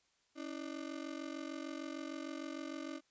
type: ring-modulated tone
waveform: 35% pulse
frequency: 299.5 Hz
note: D4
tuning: 34 cents sharp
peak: -37 dBFS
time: 0.35-3.01 s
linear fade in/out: 50 ms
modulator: 23.3 Hz
effects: white hiss -75 dBFS RMS until 3.1 s + resampled to 16000 Hz